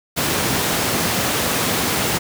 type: high-pass noise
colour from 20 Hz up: pink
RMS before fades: -20 dBFS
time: 0.16-2.19 s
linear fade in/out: 20 ms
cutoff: 120 Hz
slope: 12 dB/octave
effects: none